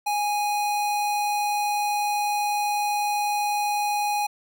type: tone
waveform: square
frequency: 828 Hz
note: G#5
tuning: 5 cents flat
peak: -23 dBFS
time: 0.06-4.27 s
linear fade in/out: 10 ms
effects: none